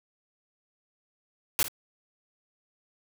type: noise with echo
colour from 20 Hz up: white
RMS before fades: -24 dBFS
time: 1.59-1.63 s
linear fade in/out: 0 ms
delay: 52 ms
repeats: 1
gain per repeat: -13 dB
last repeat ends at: 1.682 s
effects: none